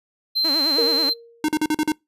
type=tone; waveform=triangle; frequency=4119 Hz; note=C8; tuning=28 cents flat; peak=-17 dBFS; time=0.35-1.14 s; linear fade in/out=20 ms
type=tone with vibrato; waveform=sawtooth; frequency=298.1 Hz; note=D4; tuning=26 cents sharp; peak=-22 dBFS; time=0.44-1.1 s; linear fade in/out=10 ms; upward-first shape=sine; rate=9.3 Hz; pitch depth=180 cents each way
type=tone with exponential decay; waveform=sine; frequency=466.2 Hz; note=A#4; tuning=in tune; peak=-17 dBFS; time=0.78-1.47 s; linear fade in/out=5 ms; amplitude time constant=150 ms
type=tone bursts; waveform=square; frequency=306.6 Hz; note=D#4; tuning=25 cents flat; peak=-18 dBFS; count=6; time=1.44-1.92 s; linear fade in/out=2 ms; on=45 ms; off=42 ms
effects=noise-tail reverb RT60 0.2 s tail -25 dB re dry + resampled to 32000 Hz